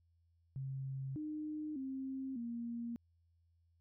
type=tone with pitch steps; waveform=sine; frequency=134.2 / 305.1 / 265.9 / 234.9 Hz; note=C3 / D#4 / C4 / A#3; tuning=+44 / -34 / +28 / +13 cents; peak=-39 dBFS; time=0.56-2.96 s; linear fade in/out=0 ms; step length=600 ms; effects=added 84 Hz sine -70 dBFS peak until 3.8 s